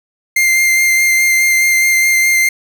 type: tone with vibrato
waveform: 45% pulse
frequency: 2100 Hz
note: C7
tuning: 6 cents sharp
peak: -9 dBFS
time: 0.36-2.49 s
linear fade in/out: 5 ms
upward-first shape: sine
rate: 4.8 Hz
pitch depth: 12 cents each way
effects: none